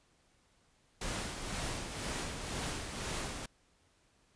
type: noise with tremolo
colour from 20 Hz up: pink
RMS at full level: -37 dBFS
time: 1.01-3.46 s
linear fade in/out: 5 ms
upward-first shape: sine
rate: 2 Hz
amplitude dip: 45%
effects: pink hiss -70 dBFS RMS until 4.35 s + resampled to 22050 Hz

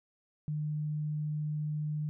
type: tone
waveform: sine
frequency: 151.2 Hz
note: D#3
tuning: 49 cents flat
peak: -31 dBFS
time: 0.48-2.09 s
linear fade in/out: 0 ms
effects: none

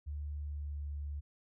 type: tone with pitch glide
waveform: sine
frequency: 73.42 to 72.53 Hz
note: D2 to D2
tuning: 0 to -21 cents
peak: -37 dBFS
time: 0.06-1.21 s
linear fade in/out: 20 ms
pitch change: -21 cents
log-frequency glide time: 0.39-0.86 s
effects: none

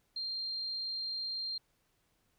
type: tone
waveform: sine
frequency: 4186 Hz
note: C8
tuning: in tune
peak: -35 dBFS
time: 0.16-1.58 s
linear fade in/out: 5 ms
effects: pink hiss -75 dBFS RMS until 2.38 s

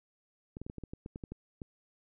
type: clicks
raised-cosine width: 3 ms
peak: -28 dBFS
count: 12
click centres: 0.569 / 0.616 / 0.665 / 0.699 / 0.783 / 0.837 / 0.935 / 1.061 / 1.159 / 1.238 / 1.32 / 1.618 s
effects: none

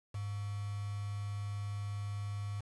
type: tone with quantisation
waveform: sine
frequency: 101.9 Hz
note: G#2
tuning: 32 cents flat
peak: -36 dBFS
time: 0.14-2.61 s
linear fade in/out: 10 ms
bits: 8
effects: resampled to 24000 Hz

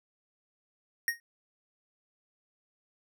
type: tone with exponential decay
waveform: square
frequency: 1864.7 Hz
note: A#6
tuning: in tune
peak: -23 dBFS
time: 1.08-1.2 s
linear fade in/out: 1 ms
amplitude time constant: 25 ms
effects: none

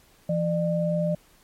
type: tone pair together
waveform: sine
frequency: 168.65 / 601 Hz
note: E3 / D5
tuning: +40 / +40 cents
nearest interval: octave + minor seventh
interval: 2200 cents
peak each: -24 / -25 dBFS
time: 0.29-1.15 s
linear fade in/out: 5 ms
effects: pink hiss -58 dBFS RMS until 1.43 s + MP3 64 kbps

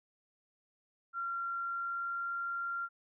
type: tone with pitch glide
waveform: sine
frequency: 1375 to 1383 Hz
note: F6 to F6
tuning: -27 to -17 cents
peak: -34 dBFS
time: 1.13-2.89 s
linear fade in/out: 50 ms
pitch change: +10 cents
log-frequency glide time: 1.45-2.32 s
effects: none

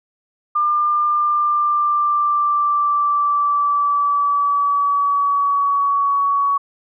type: tone with pitch glide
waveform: sine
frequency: 1198 to 1124.2 Hz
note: D6 to C#6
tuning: +34 to +24 cents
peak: -14 dBFS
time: 0.55-6.58 s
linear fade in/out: 10 ms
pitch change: -110 cents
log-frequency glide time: 1.07-6.03 s
effects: none

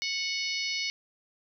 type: harmonic tone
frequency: 736 Hz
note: F#5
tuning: 9 cents flat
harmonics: 3 / 4 / 5 / 6 / 7 / 8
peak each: -33 / -38 / -40 / -35 / -36 / -42 dBFS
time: 0.02-0.9 s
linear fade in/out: 0 ms
effects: none

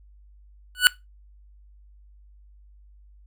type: tone with exponential growth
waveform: 25% pulse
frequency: 1480 Hz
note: F#6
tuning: in tune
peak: -4 dBFS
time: 0.75-0.87 s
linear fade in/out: 0 ms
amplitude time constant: 24 ms
effects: noise-tail reverb RT60 0.2 s tail -20 dB re dry + added 50 Hz sine -49 dBFS peak until 3.26 s

